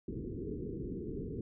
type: low-pass noise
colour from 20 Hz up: white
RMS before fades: -40 dBFS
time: 0.08-1.41 s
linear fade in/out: 2 ms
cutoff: 450 Hz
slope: 96 dB/octave
effects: none